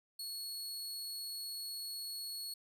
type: tone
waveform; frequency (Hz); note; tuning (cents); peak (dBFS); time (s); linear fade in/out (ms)
sawtooth; 4356; C#8; -31; -38; 0.19-2.54; 5
effects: none